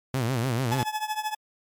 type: tone with vibrato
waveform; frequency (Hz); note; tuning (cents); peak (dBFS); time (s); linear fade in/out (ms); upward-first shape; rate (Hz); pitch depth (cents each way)
sawtooth; 123.47; B2; 0; -20; 0.14-0.83; 0; sine; 6.8; 160
type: tone with tremolo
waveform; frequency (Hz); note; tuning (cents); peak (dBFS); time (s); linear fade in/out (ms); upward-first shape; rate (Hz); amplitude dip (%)
40% pulse; 857; A5; -46; -23; 0.71-1.35; 10; triangle; 13; 90
effects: MP3 96 kbps